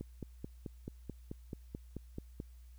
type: click train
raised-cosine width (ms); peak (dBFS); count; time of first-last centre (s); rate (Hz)
3; -28; 12; 0.01-2.401; 4.6
effects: added 60 Hz sine -52 dBFS peak until 2.78 s + white hiss -72 dBFS RMS until 2.78 s